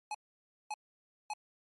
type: tone bursts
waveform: square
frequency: 846 Hz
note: G#5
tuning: 32 cents sharp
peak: -36 dBFS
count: 3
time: 0.11-1.335 s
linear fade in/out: 2 ms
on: 35 ms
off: 560 ms
effects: MP3 48 kbps